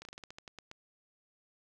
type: slowing click train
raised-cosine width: 0.2 ms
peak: -29 dBFS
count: 11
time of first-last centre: 0.02-0.714 s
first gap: 31 ms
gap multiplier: 1.17
effects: none